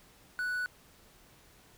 triangle tone with quantisation, 1480 Hz, F#6, in tune, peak -29 dBFS, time 0.39-0.66 s, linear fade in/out 0 ms, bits 9, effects pink hiss -60 dBFS RMS until 1.77 s

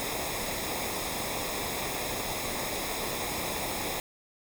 pink noise with comb filter, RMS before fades -33 dBFS, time 0-4 s, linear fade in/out 0 ms, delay 0.67 ms, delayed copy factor -0.65, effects none

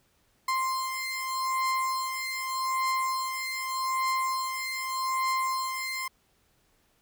35% pulse beating tone pair, 1046.5 / 1047.33 Hz, C6 / C6, 0 / +1 cents, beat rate 0.83 Hz, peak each -30 / -28 dBFS, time 0.48-6.08 s, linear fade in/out 5 ms, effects pink hiss -68 dBFS RMS until 7.01 s

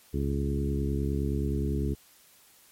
harmonic tone with a mistuned harmonic, 69.8 Hz, C#2, 13 cents sharp, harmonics 1 / 2 / 3 / 4 / 5 / 6, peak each -29 / -32 / -34 / -35 / -36 / -37 dBFS, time 0.13-1.95 s, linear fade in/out 20 ms, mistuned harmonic 1, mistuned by +24 cents, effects white hiss -58 dBFS RMS until 2.71 s + MP3 64 kbps

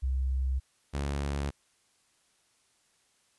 sine / sawtooth tone pair in turn, 65.41 / 70.65 Hz, C2 / C#2, 0 / +34 cents, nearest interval minor second, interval 134 cents, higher second, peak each -26 dBFS, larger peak neither, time 0.02-0.6 / 0.93-1.51 s, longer neither, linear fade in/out 20 ms, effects white hiss -69 dBFS RMS until 3.38 s + resampled to 24000 Hz

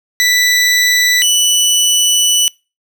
20% pulse tone pair in turn, 1975.5 / 2969 Hz, B6 / F#7, 0 / +5 cents, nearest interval perfect fifth, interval 705 cents, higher second, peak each -4 dBFS, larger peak neither, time 0.2-1.22 / 1.22-2.48 s, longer second, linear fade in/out 0 ms, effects noise-tail reverb RT60 0.3 s tail -26 dB re dry

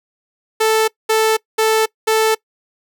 sawtooth tone bursts, 440 Hz, A4, in tune, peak -8 dBFS, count 4, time 0.6-2.35 s, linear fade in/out 10 ms, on 280 ms, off 210 ms, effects noise-tail reverb RT60 0.1 s tail -23 dB re dry

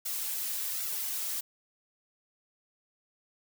blue noise with flanger, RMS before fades -34 dBFS, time 0.05-1.41 s, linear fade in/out 10 ms, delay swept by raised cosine 1.4 to 4.7 ms, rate 1.3 Hz, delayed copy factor +0.8, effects none

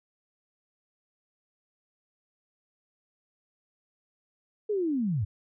sine linear sweep, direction down, 435.3 to 87.8 Hz, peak -25 dBFS, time 4.69-5.25 s, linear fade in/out 10 ms, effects none

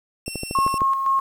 15% pulse tone, 2711 Hz, E7, 48 cents sharp, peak -24 dBFS, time 0.26-0.78 s, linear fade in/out 2 ms
click train, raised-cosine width 2 ms, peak -15 dBFS, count 8, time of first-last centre 0.28-0.818 s, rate 13 Hz
sine tone with tremolo, 1081 Hz, C#6, 44 cents flat, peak -16 dBFS, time 0.55-1.2 s, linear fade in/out 2 ms, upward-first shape square, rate 3.9 Hz, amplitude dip 45%
effects 8-bit

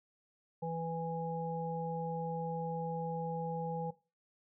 harmonic tone, 165.1 Hz, E3, 3 cents sharp, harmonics 1 / 3 / 5, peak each -39 / -39 / -40 dBFS, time 0.62-3.91 s, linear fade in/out 10 ms, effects noise-tail reverb RT60 0.3 s tail -19 dB re dry

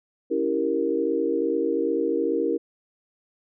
sine chord, C# diminished seventh, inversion none, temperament equal with one note detuned, 280.6 / 329.6 / 392 / 466.2 Hz, C#4 / E4 / G4 / Bb4, +21 / 0 / 0 / 0 cents, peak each -29 / -26 / -28 / -25 dBFS, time 0.3-2.58 s, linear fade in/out 20 ms, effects none

